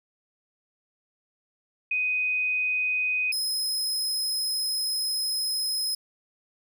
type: tone pair in turn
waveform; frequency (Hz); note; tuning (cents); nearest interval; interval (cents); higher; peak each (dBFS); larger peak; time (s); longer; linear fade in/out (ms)
sine / sawtooth; 2500 / 5111; D#7 / D#8; +8 / +46; octave; 1238; second; -23; neither; 1.91-3.32 / 3.32-5.95; second; 5
effects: none